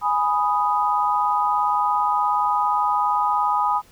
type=chord; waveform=sine; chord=G# minor; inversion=none; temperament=equal; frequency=830.6 / 987.8 / 1244.5 Hz; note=G#5 / B5 / D#6; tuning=0 / 0 / 0 cents; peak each=-22 dBFS; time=0.01-3.82 s; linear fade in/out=50 ms; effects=pink hiss -53 dBFS RMS until 3.91 s